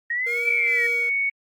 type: linear two-way sweep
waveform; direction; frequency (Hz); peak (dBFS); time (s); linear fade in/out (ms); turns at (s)
sine; up then down; 1861 to 2321 to 1861; -22; 0.1-0.87; 5; 0.46
type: tone with tremolo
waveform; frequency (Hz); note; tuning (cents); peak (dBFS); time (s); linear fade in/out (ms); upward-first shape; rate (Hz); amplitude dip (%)
square; 474.6; A#4; +31; -30; 0.26-1.1; 10; triangle; 2.1; 65
type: tone with pitch glide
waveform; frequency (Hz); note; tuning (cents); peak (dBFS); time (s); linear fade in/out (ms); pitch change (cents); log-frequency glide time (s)
sine; 2321 to 2224; D7 to C#7; -21 to +5; -20; 0.44-1.3; 10; -74; 0.7-1.07
effects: Opus 32 kbps